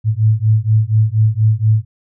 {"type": "beating tone pair", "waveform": "sine", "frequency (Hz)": [107.1, 111.3], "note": ["A2", "A2"], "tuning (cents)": [-46, 20], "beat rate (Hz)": 4.2, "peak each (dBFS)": -13, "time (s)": [0.04, 1.85], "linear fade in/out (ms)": 50, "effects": []}